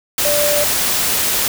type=tone in noise; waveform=sine; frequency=587.3 Hz; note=D5; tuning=in tune; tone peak=-16 dBFS; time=0.25-0.64 s; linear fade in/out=2 ms; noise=white; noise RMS=-17 dBFS; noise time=0.18-1.48 s; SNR=-2 dB; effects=none